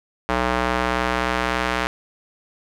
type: tone with band-pass filter sweep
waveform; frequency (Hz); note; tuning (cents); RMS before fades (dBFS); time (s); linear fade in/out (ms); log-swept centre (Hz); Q
square; 61.74; B1; 0; -22; 0.29-1.87; 0; 1100 to 1700; 0.84
effects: none